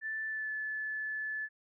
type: tone with pitch glide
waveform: sine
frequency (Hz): 1760 to 1732.8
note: A6 to A6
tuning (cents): 0 to -27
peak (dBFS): -34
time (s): 0.01-1.49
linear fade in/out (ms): 50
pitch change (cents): -27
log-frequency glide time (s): 0.28-0.51
effects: none